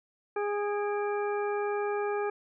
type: harmonic tone with a mistuned harmonic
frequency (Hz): 411.6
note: G#4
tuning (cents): -16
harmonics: 1 / 2 / 3 / 4 / 6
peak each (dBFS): -29 / -35 / -39 / -41 / -45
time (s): 0.36-2.3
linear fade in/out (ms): 5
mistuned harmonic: 6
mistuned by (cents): -75
effects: none